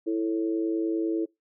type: harmonic tone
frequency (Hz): 110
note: A2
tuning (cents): 0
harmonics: 3 / 4 / 5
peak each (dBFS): -25 / -31 / -39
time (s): 0.06-1.26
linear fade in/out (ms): 20
effects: noise-tail reverb RT60 0.2 s tail -24 dB re dry